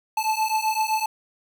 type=beating tone pair; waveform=square; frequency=868 / 875.8 Hz; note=A5 / A5; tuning=-24 / -8 cents; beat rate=7.8 Hz; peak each=-25 dBFS; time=0.17-1.06 s; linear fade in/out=5 ms; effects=8-bit